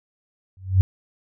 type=tone with exponential growth; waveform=sine; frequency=94.2 Hz; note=F#2; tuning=32 cents sharp; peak=-8 dBFS; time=0.57-0.81 s; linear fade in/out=0 ms; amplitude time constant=52 ms; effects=none